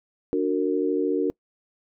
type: chord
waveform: sine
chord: D augmented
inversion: none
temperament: just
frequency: 293.7 / 367.1 / 458.9 Hz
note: D4 / F#4 / A#4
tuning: 0 / -14 / -27 cents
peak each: -25 dBFS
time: 0.33-1.3 s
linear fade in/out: 0 ms
effects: noise-tail reverb RT60 0.1 s tail -25 dB re dry